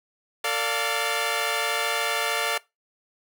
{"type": "tone cluster", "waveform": "10% pulse", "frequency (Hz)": [449.6, 581, 701], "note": ["A4", "D5", "F5"], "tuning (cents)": [37, -19, 6], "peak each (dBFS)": -20, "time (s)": [0.44, 2.58], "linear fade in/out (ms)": 5, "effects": ["noise-tail reverb RT60 0.2 s tail -20 dB re dry"]}